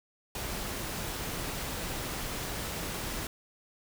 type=noise; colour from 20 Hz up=pink; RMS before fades=-36 dBFS; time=0.35-3.27 s; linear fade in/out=2 ms; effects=none